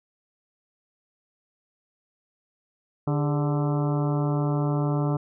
harmonic tone with a mistuned harmonic, 146.83 Hz, D3, in tune, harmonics 1 / 2 / 3 / 4 / 5 / 6 / 7 / 8 / 9, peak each -23 / -29 / -33 / -35 / -37 / -39 / -40 / -41 / -42 dBFS, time 3.07-5.17 s, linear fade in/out 5 ms, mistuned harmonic 3, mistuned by -100 cents, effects none

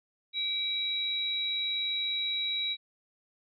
sine tone pair together, 2311 / 3873 Hz, D7 / B7, -28 / -35 cents, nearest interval major sixth, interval 893 cents, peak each -37 / -29 dBFS, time 0.33-2.77 s, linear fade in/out 50 ms, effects none

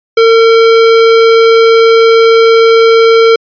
square tone, 454.4 Hz, A#4, 44 cents flat, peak -3 dBFS, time 0.17-3.36 s, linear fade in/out 5 ms, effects resampled to 11025 Hz

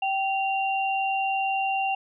sine tone pair together, 777 / 2769 Hz, G5 / F7, -16 / -15 cents, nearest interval octave + minor seventh, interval 2201 cents, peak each -24 / -29 dBFS, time 0.02-1.95 s, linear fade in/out 5 ms, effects none

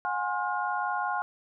sine tone cluster, 722 / 827 / 1062 / 1425 Hz, F#5 / G#5 / C6 / F6, -43 / -8 / +25 / +34 cents, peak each -34 / -31 / -33 / -33 dBFS, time 0.05-1.22 s, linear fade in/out 0 ms, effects none

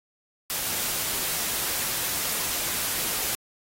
white noise, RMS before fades -28 dBFS, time 0.5-3.35 s, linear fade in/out 0 ms, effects AAC 48 kbps

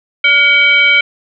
sine tone with frequency modulation, 2271 Hz, C#7, 41 cents sharp, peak -6 dBFS, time 0.24-1.01 s, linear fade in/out 5 ms, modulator 846 Hz, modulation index 0.81, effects none

